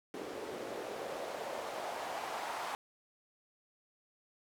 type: noise with band-pass filter sweep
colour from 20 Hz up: white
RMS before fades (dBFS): -41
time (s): 0.14-2.75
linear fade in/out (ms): 0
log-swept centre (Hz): 380 to 890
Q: 2.2
effects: none